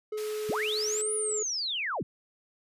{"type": "tone", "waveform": "triangle", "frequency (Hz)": 427.1, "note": "G#4", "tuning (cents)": 48, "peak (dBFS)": -29, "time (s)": [0.12, 1.43], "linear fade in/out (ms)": 5}
{"type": "high-pass noise", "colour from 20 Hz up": "pink", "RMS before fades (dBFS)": -44, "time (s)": [0.17, 1.02], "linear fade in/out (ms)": 10, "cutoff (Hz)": 1700, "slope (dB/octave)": 12}
{"type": "linear two-way sweep", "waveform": "sine", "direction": "up then down", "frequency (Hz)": [74.1, 9840, 74.1], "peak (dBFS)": -29, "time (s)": [0.49, 2.03], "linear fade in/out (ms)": 5, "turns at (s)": 1.14}
{"effects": ["resampled to 32000 Hz"]}